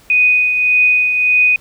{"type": "tone with tremolo", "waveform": "sine", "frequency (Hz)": 2489, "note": "D#7", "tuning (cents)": 0, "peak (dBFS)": -7, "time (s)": [0.1, 1.56], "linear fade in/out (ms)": 2, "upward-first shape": "triangle", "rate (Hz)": 1.7, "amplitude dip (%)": 50, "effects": ["pink hiss -47 dBFS RMS until 1.6 s"]}